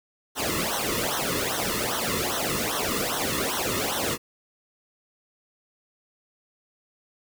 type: noise with flanger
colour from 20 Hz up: pink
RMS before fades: -27 dBFS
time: 0.35-4.18 s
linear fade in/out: 50 ms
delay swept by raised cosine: 0.41 to 1.32 ms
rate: 2.5 Hz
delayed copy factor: -1
effects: none

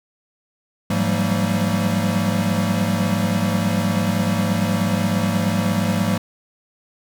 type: tone cluster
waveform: square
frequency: 103.2 / 170.6 / 187.2 / 196.6 / 227.5 Hz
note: G#2 / F3 / F#3 / G3 / A#3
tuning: -10 / -40 / +20 / +5 / -42 cents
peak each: -25 dBFS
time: 0.9-6.18 s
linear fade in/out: 5 ms
effects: none

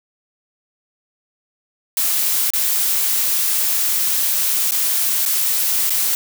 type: noise with dropouts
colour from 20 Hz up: blue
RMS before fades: -18 dBFS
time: 1.97-6.15 s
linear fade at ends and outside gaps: 1 ms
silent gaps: 2.504-2.535 / 4.71-4.719 / 5.253-5.26 / 5.896-5.904 s
effects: none

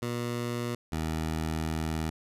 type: tone pair in turn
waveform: 15% pulse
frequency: 120 / 79.49 Hz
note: B2 / D#2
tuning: -49 / +38 cents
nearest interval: perfect fifth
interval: 713 cents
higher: first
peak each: -24 / -23 dBFS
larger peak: second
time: 0.02-0.75 / 0.92-2.1 s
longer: second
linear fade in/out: 5 ms
effects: resampled to 32000 Hz

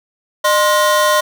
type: ring-modulated tone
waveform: 35% pulse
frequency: 830.6 Hz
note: G#5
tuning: in tune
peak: -6 dBFS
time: 0.44-1.21 s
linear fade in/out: 10 ms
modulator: 223 Hz
effects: none

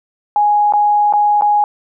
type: tone with dropouts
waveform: sine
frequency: 830.6 Hz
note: G#5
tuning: in tune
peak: -9 dBFS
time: 0.36-1.64 s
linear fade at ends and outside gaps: 1 ms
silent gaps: 0.724-0.736 / 1.126-1.136 / 1.411-1.421 s
effects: none

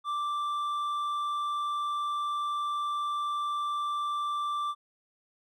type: tone with hard clipping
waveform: sine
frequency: 1174.7 Hz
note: D6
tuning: in tune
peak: -30 dBFS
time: 0.04-4.75 s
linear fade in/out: 50 ms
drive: 5 dB
effects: none

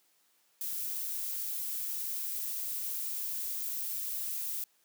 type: noise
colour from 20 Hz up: violet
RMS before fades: -36 dBFS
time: 0.61-4.64 s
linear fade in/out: 2 ms
effects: white hiss -70 dBFS RMS until 4.84 s + high-pass 200 Hz 12 dB/octave

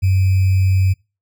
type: tone with sample-and-hold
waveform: sine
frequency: 94.5 Hz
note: F#2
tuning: 37 cents sharp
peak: -11 dBFS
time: 0.02-0.94 s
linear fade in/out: 20 ms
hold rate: 2450 Hz
effects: noise-tail reverb RT60 0.3 s tail -26 dB re dry

